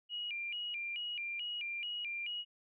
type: tone with vibrato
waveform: sine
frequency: 2628 Hz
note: E7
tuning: 6 cents flat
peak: -37 dBFS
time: 0.09-2.45 s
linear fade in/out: 50 ms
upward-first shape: square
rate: 2.3 Hz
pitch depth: 170 cents each way
effects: none